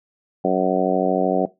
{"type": "harmonic tone", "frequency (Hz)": 93.1, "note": "F#2", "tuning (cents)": 11, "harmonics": [2, 3, 4, 5, 6, 7, 8], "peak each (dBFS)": [-24, -24, -24, -24, -24, -24, -24], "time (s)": [0.44, 1.46], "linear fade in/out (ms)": 10, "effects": ["noise-tail reverb RT60 0.2 s tail -18 dB re dry"]}